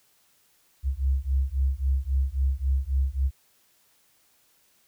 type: beating tone pair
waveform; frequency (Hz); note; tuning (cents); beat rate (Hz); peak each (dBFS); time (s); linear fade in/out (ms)
sine; 65.41 / 69.11; C2 / C#2; 0 / -5; 3.7; -25; 0.83-3.31; 50
effects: white hiss -64 dBFS RMS until 4.87 s